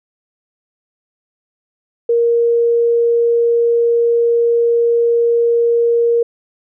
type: tone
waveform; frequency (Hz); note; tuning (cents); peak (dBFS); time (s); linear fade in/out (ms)
sine; 468.8; A#4; +10; -10; 2.09-6.23; 5
effects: none